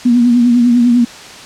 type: tone with vibrato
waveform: sine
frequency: 240.9 Hz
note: B3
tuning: 43 cents flat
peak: -6 dBFS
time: 0.05-1.05 s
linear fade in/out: 10 ms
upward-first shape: triangle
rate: 10 Hz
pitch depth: 59 cents each way
effects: white hiss -32 dBFS RMS until 1.45 s + low-pass 6000 Hz 12 dB/octave